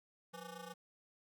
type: ring-modulated tone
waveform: 15% pulse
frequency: 333.7 Hz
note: E4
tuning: 21 cents sharp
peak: -38 dBFS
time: 0.33-0.74 s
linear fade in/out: 10 ms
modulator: 153 Hz
effects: none